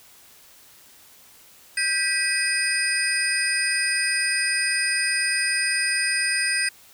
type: tone cluster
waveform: sine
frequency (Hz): 1583 / 1953 / 2525 / 4956 / 8850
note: G6 / B6 / D#7 / D#8 / C#9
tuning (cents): +17 / -20 / +25 / -8 / -4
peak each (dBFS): -27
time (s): 1.77-6.69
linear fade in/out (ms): 5
effects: white hiss -51 dBFS RMS until 6.93 s